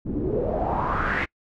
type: noise with low-pass filter sweep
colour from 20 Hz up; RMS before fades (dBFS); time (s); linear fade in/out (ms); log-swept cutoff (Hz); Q
pink; -25; 0.05-1.26; 20; 260 to 2100; 5
effects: noise-tail reverb RT60 0.1 s tail -26 dB re dry